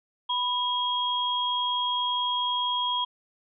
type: tone pair together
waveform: sine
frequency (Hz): 987.8 / 3270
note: B5 / G#7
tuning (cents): 0 / -28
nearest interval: octave + major sixth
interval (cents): 2072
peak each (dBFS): -27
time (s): 0.29-3.05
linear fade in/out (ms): 10
effects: none